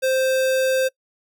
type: tone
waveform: square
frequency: 523.3 Hz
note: C5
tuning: in tune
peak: -18 dBFS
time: 0.02-0.89 s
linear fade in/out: 20 ms
effects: noise-tail reverb RT60 0.1 s tail -24 dB re dry